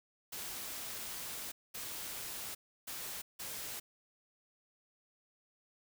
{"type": "noise bursts at uneven times", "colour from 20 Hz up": "white", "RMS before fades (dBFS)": -43, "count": 4, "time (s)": [[0.32, 1.52], [1.74, 2.55], [2.87, 3.22], [3.39, 3.8]], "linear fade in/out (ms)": 10, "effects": []}